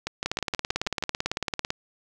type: two click trains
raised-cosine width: 0.2 ms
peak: -9 / -11 dBFS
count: 27 / 7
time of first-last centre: 0.26-1.704 / 0.07-1.025 s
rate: 18 / 6.28 Hz
effects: none